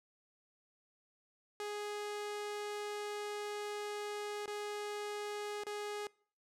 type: tone with dropouts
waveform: sawtooth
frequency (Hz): 415.3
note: G#4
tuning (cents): 0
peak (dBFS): -35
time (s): 1.6-6.07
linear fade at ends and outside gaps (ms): 1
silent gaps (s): 4.459-4.478 / 5.636-5.667
effects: noise-tail reverb RT60 0.5 s tail -24 dB re dry + low-pass 10000 Hz 12 dB/octave